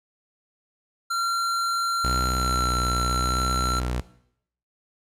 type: tone with pitch glide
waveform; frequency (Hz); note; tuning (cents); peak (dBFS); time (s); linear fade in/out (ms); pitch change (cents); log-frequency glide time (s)
square; 1371 to 1353.7; F6 to E6; -32 to +46; -24; 1.1-3.8; 10; -22; 2.09-2.65
type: tone with vibrato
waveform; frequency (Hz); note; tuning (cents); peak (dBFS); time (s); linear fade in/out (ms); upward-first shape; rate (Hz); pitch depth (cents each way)
sawtooth; 62; B1; +7; -21; 2.04-4.01; 5; sine; 0.87; 27
effects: noise-tail reverb RT60 0.7 s tail -17 dB re dry + low-pass 12000 Hz 12 dB/octave